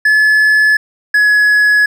triangle tone pair in turn, 1718 / 1688.5 Hz, A6 / G#6, -42 / +28 cents, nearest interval unison, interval 30 cents, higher first, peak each -5 dBFS, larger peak neither, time 0.05-0.77 / 1.14-1.86 s, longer neither, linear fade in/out 5 ms, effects none

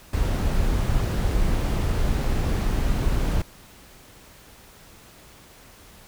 brown noise, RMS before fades -22 dBFS, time 0.13-3.42 s, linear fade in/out 5 ms, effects pink hiss -49 dBFS RMS until 6.07 s

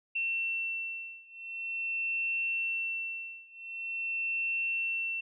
sine beating tone pair, 2700 / 2700.45 Hz, E7 / E7, +41 / +41 cents, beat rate 0.45 Hz, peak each -34 / -35 dBFS, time 0.15-5.21 s, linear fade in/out 10 ms, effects none

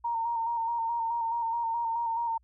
sine tone with vibrato, 925 Hz, A#5, 14 cents flat, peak -27 dBFS, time 0.04-2.38 s, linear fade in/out 10 ms, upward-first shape square, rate 4.7 Hz, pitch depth 28 cents each way, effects added 60 Hz sine -62 dBFS peak until 2.43 s

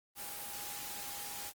sine tone in noise, 817 Hz, G#5, 29 cents flat, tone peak -51 dBFS, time 0.15-1.53 s, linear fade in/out 50 ms, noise white, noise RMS -43 dBFS, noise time 0.15-1.53 s, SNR -11 dB, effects Opus 24 kbps

